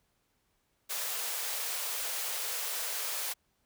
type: high-pass noise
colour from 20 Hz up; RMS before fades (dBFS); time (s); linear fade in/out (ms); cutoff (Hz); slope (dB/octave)
white; -35; 0.89-3.34; 20; 420; 96
effects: pink hiss -75 dBFS RMS until 3.65 s